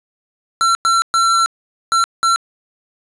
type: tone bursts at uneven times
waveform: square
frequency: 1352 Hz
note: E6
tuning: 43 cents sharp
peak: -12 dBFS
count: 5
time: 0.61-0.75 / 0.85-1.02 / 1.14-1.46 / 1.92-2.04 / 2.23-2.36 s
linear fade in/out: 0 ms
effects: resampled to 22050 Hz + 8-bit